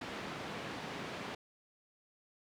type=band-pass noise; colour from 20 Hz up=pink; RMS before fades=-43 dBFS; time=0.01-1.35 s; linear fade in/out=5 ms; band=170 to 3300 Hz; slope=12 dB/octave; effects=none